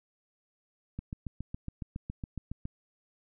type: click train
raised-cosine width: 5 ms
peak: -24 dBFS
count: 13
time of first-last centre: 0.99-2.654 s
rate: 7.21 Hz
effects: none